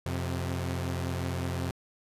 sawtooth tone pair together, 88.6 / 130.2 Hz, F2 / C3, +25 / -8 cents, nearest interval perfect fifth, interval 667 cents, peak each -28 / -30 dBFS, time 0.06-1.71 s, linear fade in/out 0 ms, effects resampled to 32000 Hz

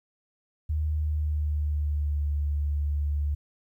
sine tone with pitch glide, 76.7 to 73.03 Hz, D#2 to D2, -24 to -9 cents, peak -24 dBFS, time 0.69-3.35 s, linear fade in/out 10 ms, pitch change -85 cents, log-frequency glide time 0.88-2.25 s, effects 11-bit

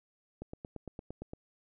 click train, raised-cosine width 2 ms, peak -28 dBFS, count 9, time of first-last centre 0.42-1.334 s, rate 8.75 Hz, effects none

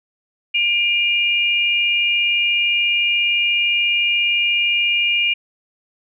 sine tone pair together, 2400 / 2837 Hz, D7 / F7, +37 / +27 cents, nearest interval minor third, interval 290 cents, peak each -17 / -18 dBFS, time 0.54-5.34 s, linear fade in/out 10 ms, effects none

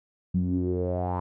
sawtooth tone with low-pass filter sweep, 89.8 Hz, F2, 49 cents sharp, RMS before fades -27 dBFS, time 0.34-1.2 s, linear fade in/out 5 ms, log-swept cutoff 180 to 1000 Hz, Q 6.4, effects none

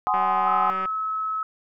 sine chord, Ab dominant seventh, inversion third, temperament just, 747.5 / 830.6 / 1038.3 / 1245.9 Hz, Gb5 / Ab5 / C6 / Eb6, +17 / 0 / -14 / +2 cents, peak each -25 dBFS, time 0.07-0.7 s, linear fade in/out 0 ms
click train, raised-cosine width 0.5 ms, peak -19 dBFS, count 137, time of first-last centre 0.14-0.856 s, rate 190 Hz
sine tone, 1292 Hz, E6, 35 cents flat, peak -24 dBFS, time 0.47-1.43 s, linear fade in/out 2 ms
effects none

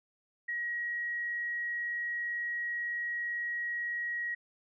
sine tone, 1901 Hz, A#6, 33 cents sharp, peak -32 dBFS, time 0.48-4.35 s, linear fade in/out 10 ms, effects none

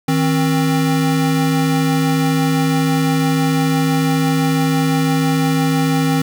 square tone pair together, 158.41 / 266 Hz, D#3 / C4, +31 / +29 cents, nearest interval major sixth, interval 898 cents, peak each -17 dBFS, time 0.08-6.22 s, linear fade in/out 5 ms, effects 8-bit

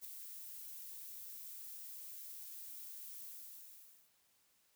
violet noise with ADSR envelope, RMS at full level -45 dBFS, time 0.01-4.12 s, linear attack 38 ms, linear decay 4 ms, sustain -5 dB, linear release 870 ms, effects white hiss -74 dBFS RMS until 4.75 s

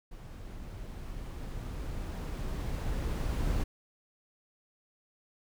brown noise with level ramp, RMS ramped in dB -45 to -30 dBFS, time 0.11-3.64 s, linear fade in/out 10 ms, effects none

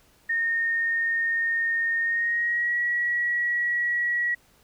sine tone with pitch glide, 1839 to 1921.5 Hz, A#6 to B6, -24 to -48 cents, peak -22 dBFS, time 0.29-4.35 s, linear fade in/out 10 ms, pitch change +76 cents, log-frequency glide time 2.01-2.78 s, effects pink hiss -60 dBFS RMS until 4.63 s

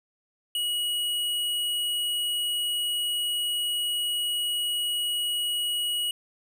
square tone, 2910 Hz, F#7, 29 cents flat, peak -26 dBFS, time 0.55-6.11 s, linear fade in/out 2 ms, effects none

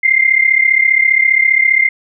sine tone pair together, 2081 / 2116 Hz, C7 / C7, -10 / +19 cents, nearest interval unison, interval 29 cents, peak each -11 dBFS, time 0.03-1.89 s, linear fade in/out 10 ms, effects none

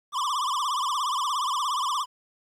square tone with vibrato, 1091 Hz, C#6, 28 cents flat, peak -25 dBFS, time 0.12-2.06 s, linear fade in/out 50 ms, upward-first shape triangle, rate 17 Hz, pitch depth 210 cents each way, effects low-pass 9000 Hz 12 dB/octave + 10-bit

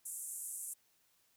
pink band-pass noise, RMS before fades -44 dBFS, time 0.05-0.74 s, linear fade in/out 10 ms, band 7700 to 12000 Hz, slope 48 dB/octave, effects white hiss -73 dBFS RMS until 1.36 s

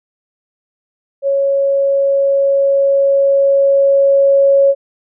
sine tone with level ramp, 553 Hz, C#5, 4 cents flat, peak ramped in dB -11 to -6 dBFS, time 1.22-4.75 s, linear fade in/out 50 ms, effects none

